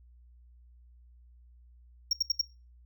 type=tone bursts; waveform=triangle; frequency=5560 Hz; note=F8; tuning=9 cents flat; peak=-22 dBFS; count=4; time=2.11-2.414 s; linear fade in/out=5 ms; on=22 ms; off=72 ms; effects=noise-tail reverb RT60 0.3 s tail -21 dB re dry + added 60 Hz sine -54 dBFS peak until 2.85 s